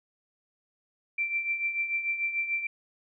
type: tone with tremolo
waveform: sine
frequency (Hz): 2349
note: D7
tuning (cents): 0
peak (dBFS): -24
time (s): 1.18-2.67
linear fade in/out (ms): 5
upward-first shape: triangle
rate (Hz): 6.8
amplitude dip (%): 70
effects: none